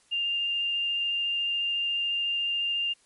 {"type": "tone with vibrato", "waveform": "sine", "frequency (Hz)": 2800, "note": "F7", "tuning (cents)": 4, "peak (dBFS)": -25, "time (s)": [0.11, 2.94], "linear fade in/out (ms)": 20, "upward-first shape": "sine", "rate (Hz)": 14, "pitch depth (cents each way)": 9, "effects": ["white hiss -63 dBFS RMS until 3.05 s", "MP3 48 kbps"]}